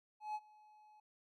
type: tone with ADSR envelope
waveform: triangle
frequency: 850 Hz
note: G#5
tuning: 40 cents sharp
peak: -35 dBFS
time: 0.2-1 s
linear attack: 150 ms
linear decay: 45 ms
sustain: -24 dB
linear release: 4 ms
effects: none